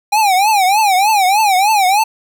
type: tone with vibrato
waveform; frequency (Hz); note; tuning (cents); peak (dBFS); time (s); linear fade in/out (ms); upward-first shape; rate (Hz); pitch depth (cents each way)
square; 803; G5; +41; -10; 0.12-2.04; 10; triangle; 3.3; 190
effects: none